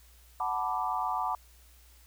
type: chord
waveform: sine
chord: B minor seventh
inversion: second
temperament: equal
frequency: 740 / 880 / 987.8 / 1174.7 Hz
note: F#5 / A5 / B5 / D6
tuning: 0 / 0 / 0 / 0 cents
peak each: -34 dBFS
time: 0.4-1.35 s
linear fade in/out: 2 ms
effects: added 60 Hz sine -56 dBFS peak until 2.06 s + white hiss -61 dBFS RMS until 2.06 s